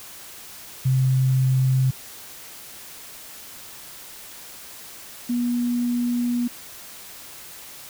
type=tone pair in turn; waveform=sine; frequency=130.81 / 241.7 Hz; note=C3 / B3; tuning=0 / -37 cents; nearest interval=major seventh; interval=1063 cents; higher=second; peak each=-16 / -20 dBFS; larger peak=first; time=0.85-1.91 / 5.29-6.48 s; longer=second; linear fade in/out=10 ms; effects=white hiss -41 dBFS RMS until 7.89 s